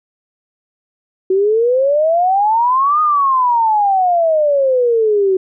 sine exponential two-way sweep, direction up then down, 370.8 to 1244.5 to 370.8 Hz, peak -10 dBFS, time 1.3-5.37 s, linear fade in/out 5 ms, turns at 3.01 s, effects none

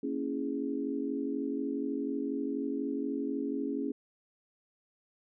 sine chord, A# half-diminished seventh, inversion none, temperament equal, 233.1 / 277.2 / 329.6 / 415.3 Hz, A#3 / C#4 / E4 / G#4, 0 / 0 / 0 / 0 cents, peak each -39 / -33 / -39 / -38 dBFS, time 0.03-3.92 s, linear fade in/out 5 ms, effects none

